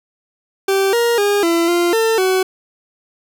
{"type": "tone with pitch steps", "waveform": "40% pulse", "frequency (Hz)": [389.2, 470.9, 407.8, 336.7, 347, 449.6, 375], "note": ["G4", "A#4", "G#4", "E4", "F4", "A4", "F#4"], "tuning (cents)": [-12, 18, -32, 37, -11, 37, 23], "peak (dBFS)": -12, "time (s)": [0.68, 2.43], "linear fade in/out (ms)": 5, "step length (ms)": 250, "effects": []}